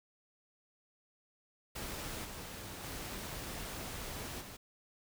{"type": "noise with level steps", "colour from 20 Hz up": "pink", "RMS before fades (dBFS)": [-42, -46, -43, -49], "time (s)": [1.75, 4.57], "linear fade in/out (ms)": 10, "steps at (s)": [2.24, 2.82, 4.4], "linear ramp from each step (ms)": 20, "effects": []}